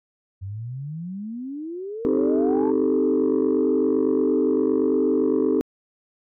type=exponential sweep; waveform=sine; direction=up; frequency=92.5 to 917 Hz; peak=-29 dBFS; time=0.41-2.72 s; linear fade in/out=20 ms
type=chord; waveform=sine; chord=A half-diminished seventh; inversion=first; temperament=equal; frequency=261.6 / 311.1 / 392 / 440 Hz; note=C4 / Eb4 / G4 / A4; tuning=0 / 0 / 0 / 0 cents; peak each=-22 dBFS; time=2.05-5.61 s; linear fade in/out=0 ms
effects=tanh soft clip ceiling -12 dBFS